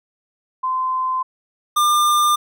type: tone pair in turn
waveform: sine / square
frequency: 1032 / 1199 Hz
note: C6 / D6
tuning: -24 / +36 cents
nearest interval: minor third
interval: 260 cents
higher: second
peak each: -18 / -14 dBFS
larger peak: second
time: 0.63-1.23 / 1.76-2.36 s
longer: neither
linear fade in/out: 10 ms
effects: none